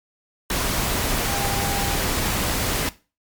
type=tone in noise; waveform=sine; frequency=798 Hz; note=G5; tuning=31 cents sharp; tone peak=-29 dBFS; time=1.28-1.96 s; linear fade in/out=2 ms; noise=pink; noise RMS=-23 dBFS; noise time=0.5-2.89 s; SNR=-9 dB; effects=noise-tail reverb RT60 0.3 s tail -17 dB re dry + MP3 96 kbps